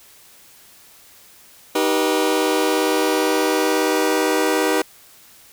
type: chord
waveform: sawtooth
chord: Eb augmented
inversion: none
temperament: just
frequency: 311.1 / 388.9 / 486.1 Hz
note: Eb4 / G4 / B4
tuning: 0 / -14 / -28 cents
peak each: -17 dBFS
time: 1.75-4.82 s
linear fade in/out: 5 ms
effects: white hiss -48 dBFS RMS until 5.52 s